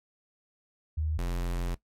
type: tone pair in turn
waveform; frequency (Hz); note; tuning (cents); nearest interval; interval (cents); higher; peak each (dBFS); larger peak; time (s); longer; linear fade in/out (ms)
sine / square; 77.78 / 43.65; D#2 / F1; 0 / 0; minor seventh; 1000; first; -27 / -29; first; 0.97-1.18 / 1.18-1.75; second; 10
effects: noise-tail reverb RT60 0.1 s tail -17 dB re dry + MP3 64 kbps